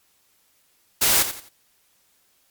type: noise with echo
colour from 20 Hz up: white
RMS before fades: -18 dBFS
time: 1.01-1.23 s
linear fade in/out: 10 ms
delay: 87 ms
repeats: 3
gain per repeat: -10 dB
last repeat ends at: 1.491 s
effects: white hiss -63 dBFS RMS until 2.5 s + MP3 96 kbps